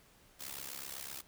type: noise with amplitude modulation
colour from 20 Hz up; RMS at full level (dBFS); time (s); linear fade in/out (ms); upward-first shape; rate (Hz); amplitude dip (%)
white; -41; 0.39-1.22; 20; sine; 67.9; 85
effects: pink hiss -64 dBFS RMS until 1.27 s